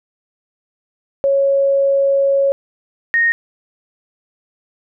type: tone pair in turn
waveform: sine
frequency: 552 / 1856.7 Hz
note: C#5 / A#6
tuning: -7 / -7 cents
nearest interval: octave + major sixth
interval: 2100 cents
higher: second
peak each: -11 dBFS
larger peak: neither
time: 1.24-2.52 / 3.14-3.32 s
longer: first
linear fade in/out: 0 ms
effects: none